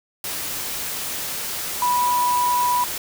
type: tone in noise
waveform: sine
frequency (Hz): 982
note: B5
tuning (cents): -10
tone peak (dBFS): -17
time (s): 1.82-2.84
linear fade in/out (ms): 2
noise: white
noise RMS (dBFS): -28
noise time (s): 0.24-2.98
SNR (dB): +8
effects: none